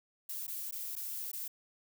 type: noise with dropouts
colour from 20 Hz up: violet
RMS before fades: -40 dBFS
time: 0.29-1.48 s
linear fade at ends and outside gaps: 5 ms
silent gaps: 0.468-0.478 / 0.711-0.723 / 0.955-0.963 / 1.316-1.331 s
effects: none